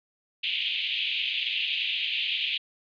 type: band-pass noise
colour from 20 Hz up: white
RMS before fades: -29 dBFS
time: 0.43-2.58 s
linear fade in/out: 10 ms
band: 2500 to 3400 Hz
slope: 48 dB/octave
effects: resampled to 11025 Hz